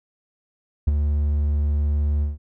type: tone with ADSR envelope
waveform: triangle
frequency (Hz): 73.42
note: D2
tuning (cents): 0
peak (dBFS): -10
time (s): 0.87-2.38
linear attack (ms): 9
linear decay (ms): 22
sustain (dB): -6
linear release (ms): 160
effects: none